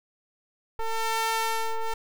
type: ring-modulated tone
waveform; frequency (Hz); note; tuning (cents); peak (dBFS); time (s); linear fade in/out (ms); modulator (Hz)
sawtooth; 449.5; A4; +37; -18; 0.79-1.94; 5; 449
effects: none